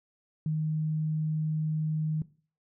sine tone, 155.56 Hz, D#3, in tune, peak -26 dBFS, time 0.46-2.22 s, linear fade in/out 2 ms, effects noise-tail reverb RT60 0.4 s tail -18 dB re dry

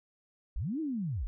sine linear two-way sweep, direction up then down, 32.7 to 329.6 to 32.7 Hz, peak -31 dBFS, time 0.56-1.27 s, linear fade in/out 0 ms, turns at 0.8 s, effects none

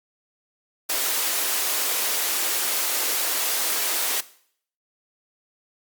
white high-pass noise, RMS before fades -24 dBFS, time 0.89-4.21 s, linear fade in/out 10 ms, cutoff 310 Hz, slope 24 dB/octave, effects noise-tail reverb RT60 0.6 s tail -18 dB re dry + Opus 48 kbps

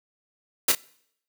white noise with echo, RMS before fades -19 dBFS, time 0.68-0.72 s, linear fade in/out 5 ms, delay 31 ms, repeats 1, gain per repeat -8 dB, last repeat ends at 0.751 s, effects noise-tail reverb RT60 0.7 s tail -23 dB re dry + high-pass 200 Hz 12 dB/octave

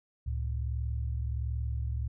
sine tone pair together, 69.51 / 110.9 Hz, C#2 / A2, +5 / +14 cents, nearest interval minor sixth, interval 809 cents, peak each -31 / -35 dBFS, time 0.26-2.08 s, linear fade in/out 10 ms, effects none

